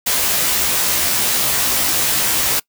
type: noise with comb filter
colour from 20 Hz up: white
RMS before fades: -17 dBFS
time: 0.06-2.6 s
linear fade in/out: 10 ms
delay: 16 ms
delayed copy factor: +0.8
effects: noise-tail reverb RT60 0.1 s tail -24 dB re dry